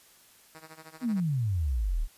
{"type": "tone with tremolo", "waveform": "5% pulse", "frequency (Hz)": 159, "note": "D#3", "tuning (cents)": 38, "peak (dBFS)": -33, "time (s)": [0.55, 1.2], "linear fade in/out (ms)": 0, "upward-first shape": "sine", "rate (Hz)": 13, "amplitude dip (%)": 85}
{"type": "exponential sweep", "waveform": "sine", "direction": "down", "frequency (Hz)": [261.6, 32.7], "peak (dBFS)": -25, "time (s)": [1.01, 2.08], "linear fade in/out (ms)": 50}
{"effects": ["white hiss -58 dBFS RMS until 2.17 s", "resampled to 32000 Hz"]}